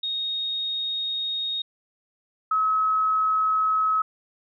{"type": "tone pair in turn", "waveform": "sine", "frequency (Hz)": [3729, 1283.8], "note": ["A#7", "E6"], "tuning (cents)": [0, -46], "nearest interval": "octave + tritone", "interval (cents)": 1846, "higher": "first", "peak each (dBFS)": [-25, -19], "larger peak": "second", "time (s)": [[0.03, 1.62], [2.51, 4.02]], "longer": "first", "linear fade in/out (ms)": 5, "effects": []}